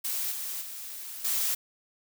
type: noise with level steps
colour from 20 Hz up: blue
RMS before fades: -31 / -35 / -40 / -28 dBFS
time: 0.04-1.55 s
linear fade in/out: 10 ms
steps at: 0.31 / 0.61 / 1.24 s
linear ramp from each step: 10 ms
effects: none